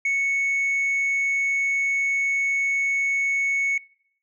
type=tone; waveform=sine; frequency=2213 Hz; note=C#7; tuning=3 cents flat; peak=-17 dBFS; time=0.05-3.78 s; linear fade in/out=5 ms; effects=noise-tail reverb RT60 0.7 s tail -25 dB re dry + tanh soft clip ceiling -19 dBFS